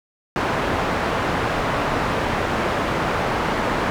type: low-pass noise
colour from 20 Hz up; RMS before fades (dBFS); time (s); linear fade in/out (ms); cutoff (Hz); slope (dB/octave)
white; -22; 0.36-3.9; 0; 1200; 12
effects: none